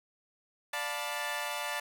15% pulse chord, B half-diminished seventh, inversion first, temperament equal with one note detuned, 587.3 / 708.6 / 880 / 987.8 Hz, D5 / F5 / A5 / B5, 0 / +25 / 0 / 0 cents, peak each -32 / -34 / -31 / -35 dBFS, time 0.73-1.8 s, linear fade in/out 5 ms, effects none

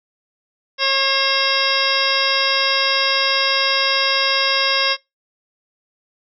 harmonic tone with a mistuned harmonic, 543 Hz, C#5, 36 cents flat, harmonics 1 / 2 / 3 / 4 / 5 / 6 / 7 / 9 / 10, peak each -24 / -24 / -24 / -24 / -24 / -24 / -24 / -24 / -24 dBFS, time 0.78-4.97 s, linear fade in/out 50 ms, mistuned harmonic 4, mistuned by -37 cents, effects noise-tail reverb RT60 0.2 s tail -22 dB re dry

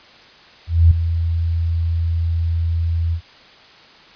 sine tone with ADSR envelope, 83.4 Hz, E2, 21 cents sharp, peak -5 dBFS, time 0.67-3.21 s, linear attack 240 ms, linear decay 5 ms, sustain -11 dB, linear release 79 ms, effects white hiss -45 dBFS RMS until 4.15 s + resampled to 11025 Hz

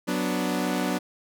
sawtooth chord, B minor, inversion second, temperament equal, 185 / 246.9 / 293.7 Hz, F#3 / B3 / D4, 0 / 0 / 0 cents, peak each -25 dBFS, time 0.07-0.99 s, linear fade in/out 20 ms, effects none

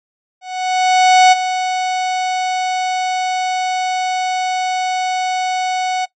45% pulse tone with ADSR envelope, 740 Hz, F#5, in tune, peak -5 dBFS, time 0.41-6.06 s, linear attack 910 ms, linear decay 23 ms, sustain -11 dB, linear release 18 ms, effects noise-tail reverb RT60 0.1 s tail -20 dB re dry + resampled to 16000 Hz

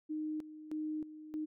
sine tone with tremolo, 308.3 Hz, D#4, 16 cents flat, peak -35 dBFS, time 0.09-1.46 s, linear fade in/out 20 ms, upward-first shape square, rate 1.6 Hz, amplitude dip 75%, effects none

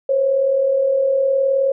sine tone pair together, 503 / 542.3 Hz, B4 / C#5, +32 / -38 cents, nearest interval minor second, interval 130 cents, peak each -24 / -14 dBFS, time 0.09-1.72 s, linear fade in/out 5 ms, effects none

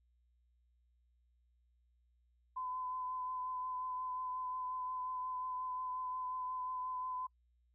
sine tone with vibrato, 1014 Hz, B5, 45 cents sharp, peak -38 dBFS, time 2.56-7.27 s, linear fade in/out 10 ms, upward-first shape triangle, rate 5.6 Hz, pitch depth 19 cents each way, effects noise-tail reverb RT60 0.1 s tail -26 dB re dry + added 60 Hz sine -70 dBFS peak until 7.74 s

